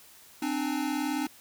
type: tone cluster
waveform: square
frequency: 260.9 / 299.6 / 839 Hz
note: C4 / D4 / G#5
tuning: -5 / +35 / +17 cents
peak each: -33 / -31 / -39 dBFS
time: 0.42-1.27 s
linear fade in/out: 5 ms
effects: white hiss -54 dBFS RMS until 1.4 s